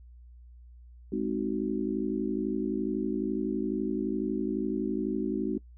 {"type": "chord", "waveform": "sine", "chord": "Ab dominant seventh", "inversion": "none", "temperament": "just", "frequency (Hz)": [207.7, 259.6, 311.5, 373.8], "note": ["Ab3", "C4", "Eb4", "Gb4"], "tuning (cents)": [0, -13, 2, 18], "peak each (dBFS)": -33, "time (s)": [1.12, 5.58], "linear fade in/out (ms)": 5, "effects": ["noise-tail reverb RT60 0.1 s tail -21 dB re dry", "added 60 Hz sine -48 dBFS peak until 5.77 s"]}